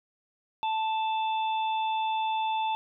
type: harmonic tone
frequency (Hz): 880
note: A5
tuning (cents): 0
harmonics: 1 / 3 / 4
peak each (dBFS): -26 / -39 / -39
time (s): 0.63-2.75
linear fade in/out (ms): 0
effects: none